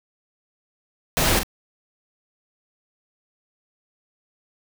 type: noise with echo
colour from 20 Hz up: pink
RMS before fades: -20 dBFS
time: 1.17-1.39 s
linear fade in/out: 0 ms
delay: 42 ms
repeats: 1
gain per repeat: -7 dB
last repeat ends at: 1.432 s
effects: none